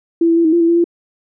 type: tone with pitch steps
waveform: sine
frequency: 334.7 / 332.1 / 336.4 / 317.3 / 342.7 / 333.1 / 339.5 / 342.2 Hz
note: E4 / E4 / E4 / D#4 / F4 / E4 / F4 / F4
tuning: +26 / +13 / +35 / +34 / -33 / +18 / -49 / -35 cents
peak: -9 dBFS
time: 0.21-0.842 s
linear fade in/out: 5 ms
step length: 79 ms
effects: none